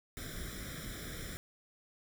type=noise with comb filter; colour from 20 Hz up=pink; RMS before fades=-43 dBFS; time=0.17-1.37 s; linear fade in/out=0 ms; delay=0.55 ms; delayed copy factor=+1; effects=none

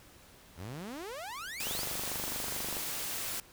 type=exponential sweep; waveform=sawtooth; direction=up; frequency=77.78 to 5588 Hz; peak=-36 dBFS; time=0.56-1.86 s; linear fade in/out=50 ms
type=noise; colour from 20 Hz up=white; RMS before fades=-37 dBFS; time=1.6-3.4 s; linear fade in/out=2 ms
type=click train; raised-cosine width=1 ms; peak=-26 dBFS; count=28; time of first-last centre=1.67-2.768 s; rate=24.6 Hz
effects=pink hiss -57 dBFS RMS until 3.52 s

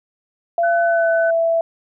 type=tone with pitch glide; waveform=sine; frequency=682 to 663.4 Hz; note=F5 to E5; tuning=-41 to +11 cents; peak=-14 dBFS; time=0.58-1.61 s; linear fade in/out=2 ms; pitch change=-48 cents; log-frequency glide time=0.82-1.09 s
type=tone; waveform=sine; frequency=1504 Hz; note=F#6; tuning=28 cents sharp; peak=-21 dBFS; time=0.63-1.31 s; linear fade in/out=10 ms
effects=none

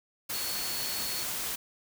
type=tone in noise; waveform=sine; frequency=4392 Hz; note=C#8; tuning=17 cents flat; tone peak=-37 dBFS; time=0.33-1.24 s; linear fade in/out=10 ms; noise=white; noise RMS=-34 dBFS; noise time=0.29-1.56 s; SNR=-6 dB; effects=none

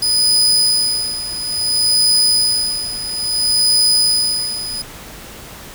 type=tone with tremolo; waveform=35% pulse; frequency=4978 Hz; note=D#8; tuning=in tune; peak=-9 dBFS; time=0.02-4.82 s; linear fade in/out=5 ms; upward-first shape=sine; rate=0.59 Hz; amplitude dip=75%; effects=pink hiss -35 dBFS RMS until 5.74 s

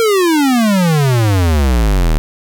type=exponential sweep; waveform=square; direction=down; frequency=466.2 to 36.71 Hz; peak=-10 dBFS; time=0-2.18 s; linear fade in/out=0 ms; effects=none

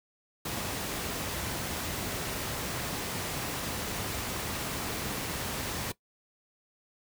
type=noise; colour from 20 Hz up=pink; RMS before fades=-34 dBFS; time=0.45-5.92 s; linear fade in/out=5 ms; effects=noise-tail reverb RT60 0.1 s tail -19 dB re dry + high-pass 60 Hz 12 dB/octave

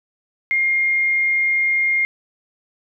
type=tone; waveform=sine; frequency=2125 Hz; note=C7; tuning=26 cents sharp; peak=-15 dBFS; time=0.51-2.05 s; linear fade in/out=0 ms; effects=none

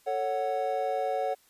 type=chord; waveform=triangle; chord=F# minor; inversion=first; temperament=just; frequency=444 / 555 / 740 Hz; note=A4 / C#5 / F#5; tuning=+16 / +2 / 0 cents; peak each=-32 / -29 / -28 dBFS; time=0.06-1.35 s; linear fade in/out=20 ms; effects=white hiss -63 dBFS RMS until 1.49 s + resampled to 32000 Hz

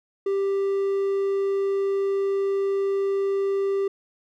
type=tone; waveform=triangle; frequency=393.5 Hz; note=G4; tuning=7 cents sharp; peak=-19 dBFS; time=0.26-3.88 s; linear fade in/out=5 ms; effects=none

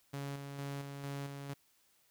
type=tone with tremolo; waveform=sawtooth; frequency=140.2 Hz; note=C#3; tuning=20 cents sharp; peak=-35 dBFS; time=0.13-1.54 s; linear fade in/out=10 ms; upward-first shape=square; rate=2.2 Hz; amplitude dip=40%; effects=white hiss -71 dBFS RMS until 2.1 s

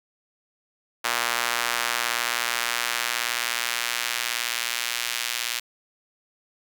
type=tone with high-pass filter sweep; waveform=sawtooth; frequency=119.1 Hz; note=A#2; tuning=38 cents sharp; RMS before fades=-27 dBFS; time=1.04-5.6 s; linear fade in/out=10 ms; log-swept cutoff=1200 to 2600 Hz; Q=0.92; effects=none

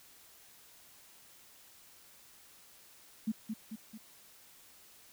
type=tone with echo; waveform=sine; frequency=219.3 Hz; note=A3; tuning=6 cents flat; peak=-29 dBFS; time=3.27-3.32 s; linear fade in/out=10 ms; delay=220 ms; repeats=3; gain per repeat=-5 dB; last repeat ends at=3.98 s; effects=white hiss -59 dBFS RMS until 5.12 s

